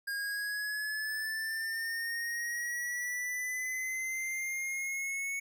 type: linear sweep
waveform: square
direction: up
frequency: 1619 to 2216 Hz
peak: -34 dBFS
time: 0.07-5.4 s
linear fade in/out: 10 ms
effects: none